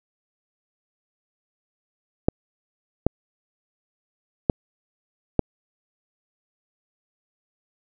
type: clicks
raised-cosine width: 2 ms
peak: -3 dBFS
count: 4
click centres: 2.285 / 3.066 / 4.498 / 5.393 s
effects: none